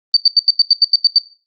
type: tone bursts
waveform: sine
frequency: 4592 Hz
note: D8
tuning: 40 cents flat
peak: -5 dBFS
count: 10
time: 0.14-1.184 s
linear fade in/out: 2 ms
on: 27 ms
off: 86 ms
effects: noise-tail reverb RT60 0.4 s tail -18 dB re dry + Opus 24 kbps